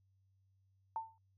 sine tone with exponential decay, 895 Hz, A5, 29 cents sharp, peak -33 dBFS, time 0.96-1.18 s, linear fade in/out 1 ms, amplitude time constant 47 ms, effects added 96 Hz sine -70 dBFS peak until 1.37 s

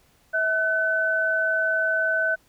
sine tone pair together, 646.8 / 1512 Hz, E5 / F#6, -33 / +37 cents, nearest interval octave + minor third, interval 1470 cents, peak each -26 / -21 dBFS, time 0.33-2.36 s, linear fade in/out 20 ms, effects pink hiss -61 dBFS RMS until 2.48 s

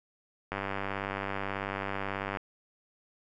click train, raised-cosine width 0.5 ms, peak -18 dBFS, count 183, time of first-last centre 0.52-2.371 s, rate 98.3 Hz, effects none

